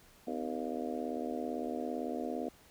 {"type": "harmonic tone with a mistuned harmonic", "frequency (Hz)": 77.78, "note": "D#2", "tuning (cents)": 0, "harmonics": [3, 4, 5, 6, 7, 8, 9], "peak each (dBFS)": [-39, -42, -43, -42, -46, -44, -43], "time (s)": [0.27, 2.49], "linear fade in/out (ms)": 5, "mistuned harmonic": 3, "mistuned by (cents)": 130, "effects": ["pink hiss -61 dBFS RMS until 2.7 s"]}